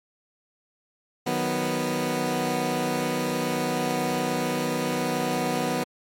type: chord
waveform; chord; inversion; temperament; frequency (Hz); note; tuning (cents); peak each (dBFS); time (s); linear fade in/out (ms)
15% pulse; B major; first; equal; 155.56 / 185 / 246.9; D#3 / F#3 / B3; 0 / 0 / 0; -24 / -24 / -20; 1.26-5.84; 10
effects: MP3 64 kbps